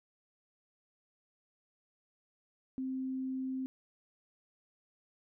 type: tone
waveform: sine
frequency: 261.6 Hz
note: C4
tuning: in tune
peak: -34 dBFS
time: 2.78-3.66 s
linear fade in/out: 0 ms
effects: none